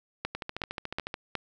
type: two click trains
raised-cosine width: 0.3 ms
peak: -18 / -14 dBFS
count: 12 / 4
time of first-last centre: 0.35-1.141 / 0.25-1.353 s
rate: 13.9 / 2.72 Hz
effects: none